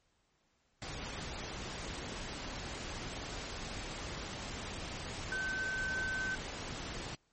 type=tone in noise; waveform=sine; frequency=1533 Hz; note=G6; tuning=39 cents flat; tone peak=-34 dBFS; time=5.32-6.35 s; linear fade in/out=0 ms; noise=pink; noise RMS=-42 dBFS; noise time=0.82-7.15 s; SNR=+5 dB; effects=pink hiss -75 dBFS RMS until 7.32 s + MP3 32 kbps